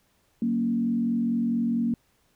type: tone with frequency modulation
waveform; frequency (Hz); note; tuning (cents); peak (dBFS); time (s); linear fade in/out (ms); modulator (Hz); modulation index
sine; 233.1; A#3; 0; -22; 0.42-1.94; 2; 44.5; 0.66
effects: pink hiss -67 dBFS RMS until 2.35 s

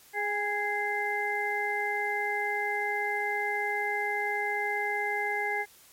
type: harmonic tone with a mistuned harmonic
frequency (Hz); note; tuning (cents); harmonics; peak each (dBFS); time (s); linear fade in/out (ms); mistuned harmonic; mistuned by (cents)
415.2; G#4; 0; 1 / 2 / 4 / 5; -35 / -32 / -34 / -31; 0.13-5.66; 50; 2; -26
effects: white hiss -56 dBFS RMS until 5.92 s + MP3 64 kbps

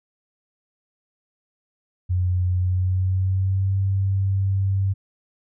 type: tone with pitch glide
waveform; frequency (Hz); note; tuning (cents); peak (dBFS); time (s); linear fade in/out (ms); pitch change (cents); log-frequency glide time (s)
sine; 90.6 to 97.1; F#2 to G2; -36 to -16; -18; 2.09-4.94; 20; +120; 2.54-3.77
effects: none

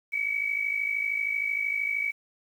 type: tone pair together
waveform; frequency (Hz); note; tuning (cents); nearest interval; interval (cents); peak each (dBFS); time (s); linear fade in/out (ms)
sine; 2231 / 2284; C#7 / D7; +11 / -49; unison; 40; -31 / -27; 0.12-2.12; 20
effects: 9-bit

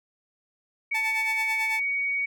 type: tone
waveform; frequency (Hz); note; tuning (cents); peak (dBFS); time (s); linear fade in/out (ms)
sine; 2245; C#7; +21; -24; 0.91-2.26; 10
type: tone with tremolo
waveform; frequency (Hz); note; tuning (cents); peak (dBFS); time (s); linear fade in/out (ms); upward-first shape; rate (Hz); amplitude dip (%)
sawtooth; 880; A5; 0; -25; 0.94-1.8; 10; sine; 9.1; 65
effects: none

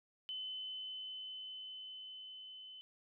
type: tone with level ramp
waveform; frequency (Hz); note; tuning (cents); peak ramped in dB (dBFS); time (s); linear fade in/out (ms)
sine; 3035; F#7; +43; -40 to -50; 0.29-2.81; 0
effects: none

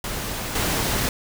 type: noise with level steps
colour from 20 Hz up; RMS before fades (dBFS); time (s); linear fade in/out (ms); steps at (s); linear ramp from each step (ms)
pink; -29 / -23; 0.04-1.09; 2; 0.55; 5
effects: none

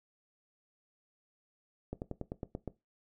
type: slowing click train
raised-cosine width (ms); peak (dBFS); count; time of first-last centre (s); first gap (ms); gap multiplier
2; -24; 8; 1.93-2.677; 89; 1.06
effects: noise-tail reverb RT60 0.2 s tail -17 dB re dry

